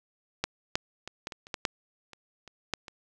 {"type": "clicks", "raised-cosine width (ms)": 0.2, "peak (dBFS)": [-10, -8, -21, -17, -22, -30, -15, -8, -29, -29, -11, -25], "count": 12, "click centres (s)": [0.44, 0.755, 1.076, 1.271, 1.322, 1.469, 1.542, 1.652, 2.133, 2.477, 2.737, 2.882], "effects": []}